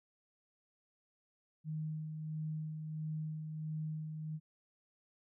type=tone with tremolo; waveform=sine; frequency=155.56 Hz; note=D#3; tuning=in tune; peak=-36 dBFS; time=1.64-4.4 s; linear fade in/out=50 ms; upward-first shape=sine; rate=1.5 Hz; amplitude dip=40%; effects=none